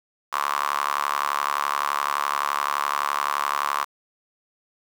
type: tone with high-pass filter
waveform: sawtooth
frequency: 71.7 Hz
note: D2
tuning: 41 cents flat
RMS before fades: -25 dBFS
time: 0.32-3.85 s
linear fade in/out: 20 ms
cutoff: 1100 Hz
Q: 6.8
effects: 7-bit